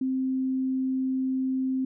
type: tone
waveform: sine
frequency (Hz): 261.6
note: C4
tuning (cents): 0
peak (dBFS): -24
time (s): 0.01-1.85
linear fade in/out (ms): 5
effects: none